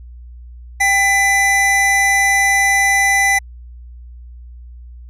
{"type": "tone pair together", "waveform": "square", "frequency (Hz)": [790, 2000], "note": ["G5", "B6"], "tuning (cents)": [13, 21], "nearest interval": "octave + major third", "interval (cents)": 1608, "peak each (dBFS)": [-18, -13], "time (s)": [0.8, 3.39], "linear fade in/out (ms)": 10, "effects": ["added 60 Hz sine -33 dBFS peak until 5.09 s", "low-pass 12000 Hz 12 dB/octave"]}